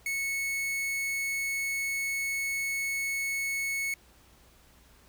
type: tone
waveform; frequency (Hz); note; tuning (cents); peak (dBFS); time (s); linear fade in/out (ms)
45% pulse; 2204; C#7; -11; -29; 0.06-3.94; 2
effects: added 60 Hz sine -61 dBFS peak until 5.08 s + pink hiss -60 dBFS RMS until 5.08 s